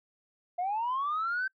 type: linear sweep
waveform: sine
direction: up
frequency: 690 to 1563 Hz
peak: -27 dBFS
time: 0.58-1.48 s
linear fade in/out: 10 ms
effects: noise-tail reverb RT60 0.1 s tail -26 dB re dry + tanh soft clip ceiling -25 dBFS